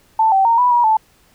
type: tone with pitch steps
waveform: sine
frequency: 885 / 773 / 923 / 986 / 960 / 876 Hz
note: A5 / G5 / A#5 / B5 / B5 / A5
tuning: +10 / -24 / -17 / -3 / -49 / -8 cents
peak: -10 dBFS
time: 0.19-0.97 s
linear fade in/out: 5 ms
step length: 130 ms
effects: pink hiss -54 dBFS RMS until 1.34 s